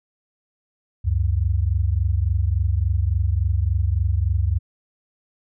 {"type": "tone pair together", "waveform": "sine", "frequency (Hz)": [70.6, 94.12], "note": ["C#2", "F#2"], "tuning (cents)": [32, 30], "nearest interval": "perfect fourth", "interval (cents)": 498, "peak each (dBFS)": -20, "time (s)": [1.04, 4.59], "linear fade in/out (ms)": 20, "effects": []}